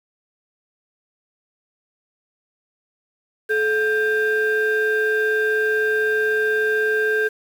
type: tone pair together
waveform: sine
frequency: 431.6 / 1584 Hz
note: A4 / G6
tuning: -33 / +18 cents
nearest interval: octave + major seventh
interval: 2251 cents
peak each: -18 dBFS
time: 3.49-7.29 s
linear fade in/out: 20 ms
effects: tanh soft clip ceiling -13 dBFS + 7-bit